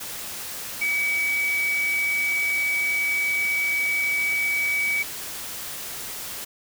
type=tone in noise; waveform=sine; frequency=2277 Hz; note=C#7; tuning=46 cents sharp; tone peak=-21 dBFS; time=0.81-5.03 s; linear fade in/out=10 ms; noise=white; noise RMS=-34 dBFS; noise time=0-6.45 s; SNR=+10 dB; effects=none